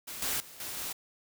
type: noise with level steps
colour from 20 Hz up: white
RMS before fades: -41 / -32 / -50 / -39 / -37 dBFS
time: 0.07-0.93 s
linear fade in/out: 10 ms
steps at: 0.22 / 0.4 / 0.6 / 0.77 s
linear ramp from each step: 2 ms
effects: none